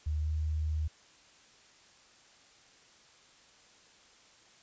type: tone with pitch glide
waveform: sine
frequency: 76.2 to 77.49 Hz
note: D#2 to D#2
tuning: -36 to -7 cents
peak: -29 dBFS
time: 0.06-0.88 s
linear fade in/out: 10 ms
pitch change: +29 cents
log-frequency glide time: 0.21-0.3 s
effects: white hiss -60 dBFS RMS until 4.62 s + resampled to 16000 Hz